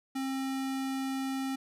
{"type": "tone", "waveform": "square", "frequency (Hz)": 267.1, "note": "C4", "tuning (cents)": 36, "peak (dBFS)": -32, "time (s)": [0.15, 1.56], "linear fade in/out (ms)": 10, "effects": ["resampled to 32000 Hz"]}